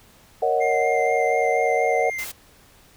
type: chord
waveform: sine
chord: D# minor seventh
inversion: second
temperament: equal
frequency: 466.2 / 554.4 / 622.3 / 740 Hz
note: A#4 / C#5 / D#5 / F#5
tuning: 0 / 0 / 0 / 0 cents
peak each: -23 / -25 / -25 / -22 dBFS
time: 0.42-2.1 s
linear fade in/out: 5 ms
type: tone with vibrato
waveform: triangle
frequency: 2100 Hz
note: C7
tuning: 6 cents sharp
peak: -25 dBFS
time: 0.6-2.25 s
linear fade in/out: 20 ms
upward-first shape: sine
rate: 4.2 Hz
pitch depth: 17 cents each way
type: noise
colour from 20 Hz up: white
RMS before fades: -34 dBFS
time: 2.18-2.32 s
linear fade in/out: 10 ms
effects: pink hiss -53 dBFS RMS until 2.96 s